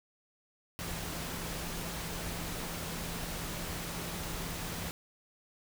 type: tone in noise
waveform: sine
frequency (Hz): 168.8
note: E3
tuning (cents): +41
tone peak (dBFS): -44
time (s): 0.79-4.91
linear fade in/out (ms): 0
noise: pink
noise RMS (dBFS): -39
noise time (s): 0.79-4.91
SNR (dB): -8
effects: none